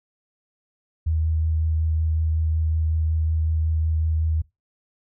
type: tone with vibrato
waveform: sine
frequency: 79.5 Hz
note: D#2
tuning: 38 cents sharp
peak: -19 dBFS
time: 1.06-4.42 s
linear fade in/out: 10 ms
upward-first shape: triangle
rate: 5.4 Hz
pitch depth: 15 cents each way
effects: noise-tail reverb RT60 0.2 s tail -21 dB re dry